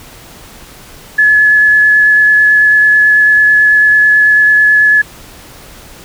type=tone with vibrato; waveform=sine; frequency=1709 Hz; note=G#6; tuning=49 cents sharp; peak=-4 dBFS; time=1.18-5.02 s; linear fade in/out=10 ms; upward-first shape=sine; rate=9.1 Hz; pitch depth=9 cents each way; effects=pink hiss -35 dBFS RMS until 6.04 s